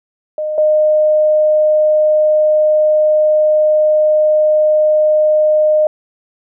sine tone pair in turn, 613 / 613 Hz, D#5 / D#5, -26 / -26 cents, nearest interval unison, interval 0 cents, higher neither, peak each -16 / -8 dBFS, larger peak second, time 0.38-0.58 / 0.58-5.87 s, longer second, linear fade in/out 2 ms, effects none

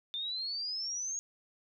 sine exponential sweep, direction up, 3561 to 6645 Hz, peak -34 dBFS, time 0.14-1.19 s, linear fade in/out 0 ms, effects none

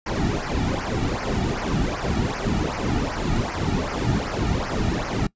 brown noise with flanger, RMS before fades -24 dBFS, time 0.06-5.27 s, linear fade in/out 5 ms, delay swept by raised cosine 0.26 to 1.96 ms, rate 2.6 Hz, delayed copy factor -0.85, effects noise-tail reverb RT60 0.1 s tail -22 dB re dry + resampled to 16000 Hz

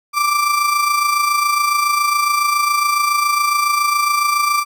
35% pulse tone with amplitude modulation, 1174.7 Hz, D6, in tune, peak -10 dBFS, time 0.13-4.65 s, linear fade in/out 50 ms, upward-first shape sine, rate 27.2 Hz, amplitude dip 50%, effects none

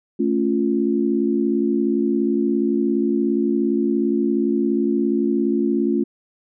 sine chord, A augmented, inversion none, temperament equal, 220 / 277.2 / 349.2 Hz, A3 / C#4 / E#4, 0 / 0 / 0 cents, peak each -21 dBFS, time 0.19-6.04 s, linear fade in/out 10 ms, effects none

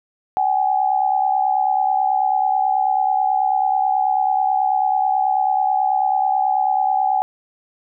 sine tone pair together, 761.4 / 830.6 Hz, F#5 / G#5, +49 / 0 cents, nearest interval major second, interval 151 cents, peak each -17 / -19 dBFS, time 0.37-7.22 s, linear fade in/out 0 ms, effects none

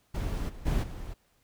brown noise with level steps, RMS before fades -31 / -44 / -27 / -39 dBFS, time 0.14-1.14 s, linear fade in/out 10 ms, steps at 0.48 / 0.65 / 0.82 s, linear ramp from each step 20 ms, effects pink hiss -69 dBFS RMS until 1.43 s

